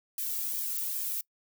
violet noise with flanger, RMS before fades -33 dBFS, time 0.18-1.21 s, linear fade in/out 2 ms, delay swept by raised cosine 1.4 to 2 ms, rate 2.5 Hz, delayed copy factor -0.7, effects noise-tail reverb RT60 0.1 s tail -24 dB re dry

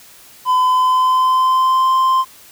triangle tone with pitch glide, 1012 to 1044.1 Hz, B5 to C6, +42 to -4 cents, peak -9 dBFS, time 0.45-2.25 s, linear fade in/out 50 ms, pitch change +54 cents, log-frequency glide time 0.58-1.93 s, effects white hiss -43 dBFS RMS until 2.51 s

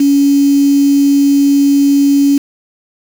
sine tone with quantisation, 281.1 Hz, C#4, 24 cents sharp, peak -6 dBFS, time 0-2.38 s, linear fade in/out 5 ms, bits 4, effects none

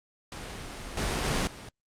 pink noise with level steps, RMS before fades -39 / -29 / -27 / -43 dBFS, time 0.32-1.69 s, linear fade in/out 2 ms, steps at 0.97 / 1.25 / 1.47 s, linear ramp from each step 2 ms, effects low-pass 8000 Hz 12 dB/octave + Opus 48 kbps

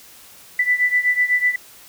sine beating tone pair, 1981 / 1989 Hz, B6 / B6, +5 / +12 cents, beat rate 8 Hz, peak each -17 / -20 dBFS, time 0.59-1.56 s, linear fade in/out 5 ms, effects white hiss -45 dBFS RMS until 1.88 s

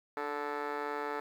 15% pulse tone with amplitude modulation, 437.9 Hz, A4, 8 cents flat, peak -23 dBFS, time 0.17-1.2 s, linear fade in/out 2 ms, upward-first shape sine, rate 142 Hz, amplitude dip 95%, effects low-pass 2000 Hz 12 dB/octave + 10-bit

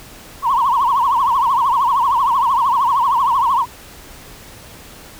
sine tone with vibrato, 1018 Hz, C6, 48 cents flat, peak -11 dBFS, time 0.42-3.66 s, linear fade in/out 50 ms, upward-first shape triangle, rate 13 Hz, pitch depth 210 cents each way, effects tanh soft clip ceiling -8 dBFS + pink hiss -39 dBFS RMS until 5.19 s

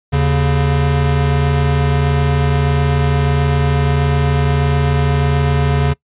square tone pair together, 79 / 140.56 Hz, D#2 / C#3, +27 / +24 cents, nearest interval minor seventh, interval 997 cents, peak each -17 / -14 dBFS, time 0.12-5.94 s, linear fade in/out 20 ms, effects noise-tail reverb RT60 0.1 s tail -23 dB re dry + resampled to 8000 Hz

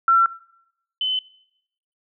sine tone pair in turn, 1353 / 3037 Hz, E6 / F#7, +45 / +44 cents, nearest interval octave + major second, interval 1399 cents, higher second, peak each -12 / -20 dBFS, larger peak first, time 0.08-0.26 / 1.01-1.19 s, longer neither, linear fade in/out 2 ms, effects noise-tail reverb RT60 0.8 s tail -22 dB re dry

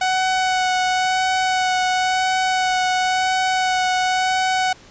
sawtooth tone with vibrato, 744 Hz, F#5, 9 cents sharp, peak -13 dBFS, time 0.01-4.73 s, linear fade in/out 5 ms, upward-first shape sine, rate 0.96 Hz, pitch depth 13 cents each way, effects pink hiss -46 dBFS RMS until 4.9 s + resampled to 16000 Hz

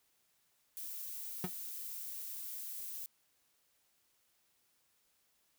violet noise, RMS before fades -44 dBFS, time 0.77-3.06 s, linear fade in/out 0 ms
35% pulse tone with exponential decay, 182.3 Hz, F#3, 25 cents flat, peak -30 dBFS, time 1.44-1.51 s, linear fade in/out 2 ms, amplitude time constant 15 ms
effects white hiss -75 dBFS RMS until 5.58 s

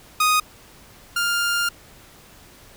sawtooth tone pair in turn, 1244.5 / 1402.2 Hz, D#6 / F6, 0 / +7 cents, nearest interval major second, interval 207 cents, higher second, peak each -12 / -16 dBFS, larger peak first, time 0.2-0.4 / 1.16-1.69 s, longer second, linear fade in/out 5 ms, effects pink hiss -48 dBFS RMS until 2.76 s

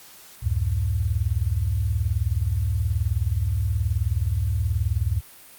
sine tone cluster, 69.2 / 88.1 / 108.1 Hz, C#2 / F2 / A2, -2 / +16 / -30 cents, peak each -25 dBFS, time 0.42-5.21 s, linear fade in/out 20 ms, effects white hiss -47 dBFS RMS until 5.58 s + Opus 48 kbps

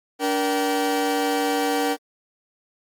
40% pulse tone cluster, 289.7 / 472.7 / 770 Hz, D4 / A#4 / G5, -24 / +24 / -31 cents, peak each -24 dBFS, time 0.19-1.97 s, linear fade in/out 50 ms, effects AAC 64 kbps

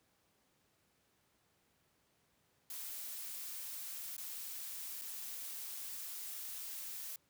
blue noise with dropouts, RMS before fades -45 dBFS, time 2.7-7.16 s, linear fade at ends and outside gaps 2 ms, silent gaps 4.167-4.18 / 5.014-5.018 s, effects pink hiss -75 dBFS RMS until 7.29 s + high-pass 80 Hz 12 dB/octave

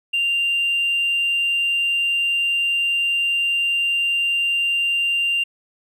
triangle tone with hard clipping, 2785 Hz, F7, 5 cents flat, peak -17 dBFS, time 0.13-5.44 s, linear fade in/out 10 ms, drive 2 dB, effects none

